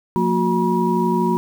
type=tone cluster; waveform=sine; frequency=177.7 / 229.7 / 364.1 / 961 Hz; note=F3 / A#3 / F#4 / B5; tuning=+30 / -25 / -28 / -48 cents; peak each=-21 dBFS; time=0.16-1.37 s; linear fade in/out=0 ms; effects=7-bit